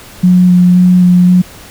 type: tone with vibrato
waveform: sine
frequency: 179.8 Hz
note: F#3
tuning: 49 cents flat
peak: -3 dBFS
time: 0.23-1.42 s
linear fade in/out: 10 ms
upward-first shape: square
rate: 1.9 Hz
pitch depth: 10 cents each way
effects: pink hiss -34 dBFS RMS until 1.7 s